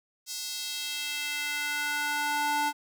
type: tone with high-pass filter sweep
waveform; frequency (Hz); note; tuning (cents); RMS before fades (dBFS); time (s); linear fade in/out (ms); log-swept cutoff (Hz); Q
square; 293.7; D4; 0; -31; 0.26-2.73; 50; 5400 to 740; 1.7
effects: none